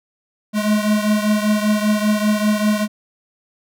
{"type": "beating tone pair", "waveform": "square", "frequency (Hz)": [210, 215.1], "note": ["G#3", "A3"], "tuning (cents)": [19, -39], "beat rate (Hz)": 5.1, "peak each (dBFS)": [-17, -21], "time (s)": [0.53, 2.88], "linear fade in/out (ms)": 50, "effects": []}